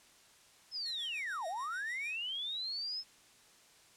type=linear two-way sweep; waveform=sine; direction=down then up; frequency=5274 to 622.3 to 5274 Hz; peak=-36 dBFS; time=0.71-3.04 s; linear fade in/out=50 ms; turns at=1.47 s
type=tone with tremolo; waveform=10% pulse; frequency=1864.7 Hz; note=A#6; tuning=in tune; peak=-38 dBFS; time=0.85-2.16 s; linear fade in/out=10 ms; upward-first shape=triangle; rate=6.8 Hz; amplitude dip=80%
effects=white hiss -62 dBFS RMS until 3.96 s + low-pass 9000 Hz 12 dB/octave